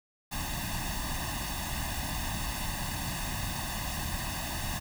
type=noise with comb filter; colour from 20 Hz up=pink; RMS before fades=-34 dBFS; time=0.31-4.8 s; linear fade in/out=20 ms; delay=1.1 ms; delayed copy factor=+1; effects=none